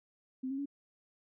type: tone with pitch steps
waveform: sine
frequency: 259.7 / 270.7 / 282.2 Hz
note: C4 / C#4 / C#4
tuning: -13 / -41 / +31 cents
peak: -34 dBFS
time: 0.43-0.658 s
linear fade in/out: 10 ms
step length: 76 ms
effects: none